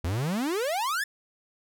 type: exponential sweep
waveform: 45% pulse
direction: up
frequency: 77.78 to 1800 Hz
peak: -26 dBFS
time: 0.04-1.04 s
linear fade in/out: 5 ms
effects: none